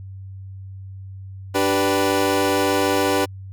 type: chord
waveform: 25% pulse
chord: G major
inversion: second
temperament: equal with one note detuned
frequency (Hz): 293.7 / 388.6 / 493.9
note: D4 / G4 / B4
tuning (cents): 0 / -15 / 0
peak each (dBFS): -18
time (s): 1.54-3.26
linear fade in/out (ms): 20
effects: added 96 Hz sine -33 dBFS peak until 3.52 s